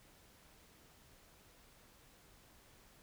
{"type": "silence", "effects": ["pink hiss -64 dBFS RMS until 3.02 s"]}